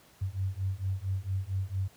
sine beating tone pair, 93.5 / 97.9 Hz, F#2 / G2, +19 / -2 cents, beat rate 4.4 Hz, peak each -32 / -32 dBFS, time 0.21-1.88 s, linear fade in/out 10 ms, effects pink hiss -59 dBFS RMS until 1.96 s + high-pass 60 Hz 12 dB/octave

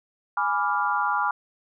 sine chord, G# diminished seventh, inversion none, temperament equal, 830.6 / 987.8 / 1174.7 / 1396.9 Hz, G#5 / B5 / D6 / F6, 0 / 0 / 0 / 0 cents, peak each -27 dBFS, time 0.37-1.31 s, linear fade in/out 2 ms, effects none

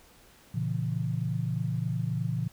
sine chord, A# diminished, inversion none, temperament just, 116.54 / 139.85 / 167.82 Hz, A#2 / C#3 / E3, 0 / +16 / +31 cents, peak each -31 / -32 / -32 dBFS, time 0.54-2.48 s, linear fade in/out 10 ms, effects pink hiss -57 dBFS RMS until 2.52 s

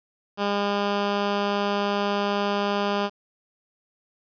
10% pulse tone, 202.6 Hz, G#3, 43 cents flat, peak -14 dBFS, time 0.37-3.1 s, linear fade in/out 50 ms, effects resampled to 11025 Hz + 9-bit

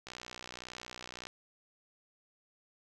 click train, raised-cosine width 0.2 ms, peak -26 dBFS, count 75, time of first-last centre 0.07-1.269 s, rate 61.7 Hz, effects none

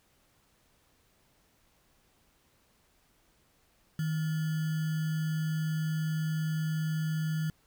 sine tone with sample-and-hold, 157.6 Hz, D#3, 23 cents sharp, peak -28 dBFS, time 3.99-7.5 s, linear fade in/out 2 ms, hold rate 1575 Hz, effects pink hiss -68 dBFS RMS until 7.66 s

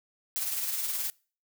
blue noise with tremolo, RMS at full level -30 dBFS, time 0.36-1.1 s, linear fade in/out 0 ms, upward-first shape sine, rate 19 Hz, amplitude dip 40%, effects noise-tail reverb RT60 0.4 s tail -25 dB re dry

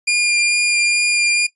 sawtooth tone with vibrato, 2409 Hz, D7, 43 cents sharp, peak -10 dBFS, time 0.07-1.47 s, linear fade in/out 10 ms, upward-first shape sine, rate 2.3 Hz, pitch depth 9 cents each way, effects noise-tail reverb RT60 0.1 s tail -17 dB re dry + resampled to 24000 Hz

